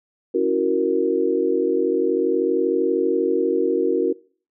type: chord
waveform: sine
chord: F# dominant seventh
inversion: second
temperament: equal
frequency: 277.2 / 329.6 / 370 / 466.2 Hz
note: C#4 / E4 / F#4 / A#4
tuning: 0 / 0 / 0 / 0 cents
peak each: -26 / -24 / -20 / -21 dBFS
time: 0.34-4.13 s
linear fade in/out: 10 ms
effects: noise-tail reverb RT60 0.4 s tail -21 dB re dry